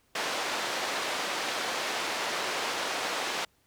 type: band-pass noise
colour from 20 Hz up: pink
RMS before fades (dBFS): -32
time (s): 0.15-3.45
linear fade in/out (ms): 5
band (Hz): 510 to 5400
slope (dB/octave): 12
effects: pink hiss -68 dBFS RMS until 3.66 s